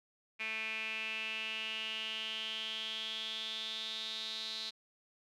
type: tone with band-pass filter sweep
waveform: sawtooth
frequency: 220 Hz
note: A3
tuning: in tune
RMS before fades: -40 dBFS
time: 0.39-4.71 s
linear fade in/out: 20 ms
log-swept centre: 2400 to 4000 Hz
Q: 8
effects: none

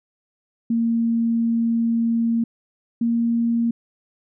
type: tone pair in turn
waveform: sine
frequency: 230.6 / 232.9 Hz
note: A#3 / A#3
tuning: -19 / -1 cents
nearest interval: unison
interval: 18 cents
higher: second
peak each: -17 dBFS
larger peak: neither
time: 0.7-2.44 / 3.01-3.71 s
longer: first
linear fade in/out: 5 ms
effects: none

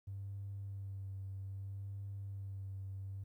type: tone with vibrato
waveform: triangle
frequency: 98 Hz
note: G2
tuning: in tune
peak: -38 dBFS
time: 0.07-3.24 s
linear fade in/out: 10 ms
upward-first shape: sine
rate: 0.63 Hz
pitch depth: 23 cents each way
effects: tanh soft clip ceiling -39 dBFS + 13-bit

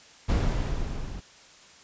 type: noise with level ramp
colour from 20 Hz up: brown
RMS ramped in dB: -21 to -37 dBFS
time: 0.28-1.21 s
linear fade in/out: 20 ms
effects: white hiss -52 dBFS RMS until 1.83 s + resampled to 16000 Hz

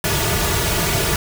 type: noise with comb filter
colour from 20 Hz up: pink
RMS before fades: -19 dBFS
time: 0.04-1.16 s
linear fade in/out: 2 ms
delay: 3.8 ms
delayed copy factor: -0.75
effects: none

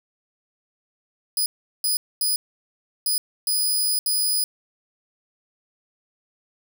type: tone bursts at uneven times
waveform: 10% pulse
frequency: 4973 Hz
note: D#8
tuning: 2 cents flat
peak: -13 dBFS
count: 6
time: 1.37-1.46 / 1.84-1.97 / 2.21-2.36 / 3.06-3.18 / 3.47-3.99 / 4.06-4.44 s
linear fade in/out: 2 ms
effects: none

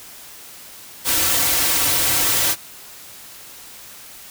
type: noise with comb filter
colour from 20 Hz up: white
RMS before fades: -18 dBFS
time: 1.04-2.56 s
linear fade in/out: 50 ms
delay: 4.8 ms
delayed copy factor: -1
effects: white hiss -40 dBFS RMS until 4.3 s

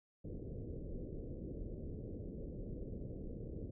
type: low-pass noise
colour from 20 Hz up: pink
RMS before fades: -45 dBFS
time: 0.24-3.71 s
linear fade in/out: 10 ms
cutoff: 520 Hz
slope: 48 dB/octave
effects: none

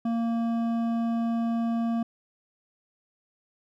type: tone with hard clipping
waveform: triangle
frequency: 230.9 Hz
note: A#3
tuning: 16 cents flat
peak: -26 dBFS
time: 0.05-2.03 s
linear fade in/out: 5 ms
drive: 13 dB
effects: none

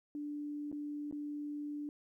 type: tone with dropouts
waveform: sine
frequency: 293.7 Hz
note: D4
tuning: in tune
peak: -38 dBFS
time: 0.15-1.89 s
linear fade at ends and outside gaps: 1 ms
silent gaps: 0.716-0.726 / 1.112-1.125 s
effects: 13-bit

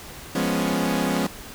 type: chord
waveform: sawtooth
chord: C# dominant seventh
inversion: first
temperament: equal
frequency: 174.61 / 207.7 / 246.9 / 277.2 Hz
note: E#3 / G#3 / B3 / C#4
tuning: 0 / 0 / 0 / 0 cents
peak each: -23 dBFS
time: 0.35-1.27 s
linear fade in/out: 5 ms
effects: pink hiss -40 dBFS RMS until 1.54 s

